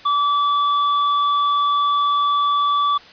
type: tone with tanh clipping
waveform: sine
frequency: 1154 Hz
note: D6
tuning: 31 cents flat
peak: -17 dBFS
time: 0.05-2.98 s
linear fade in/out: 10 ms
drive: 12 dB
effects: white hiss -43 dBFS RMS until 3.12 s + resampled to 11025 Hz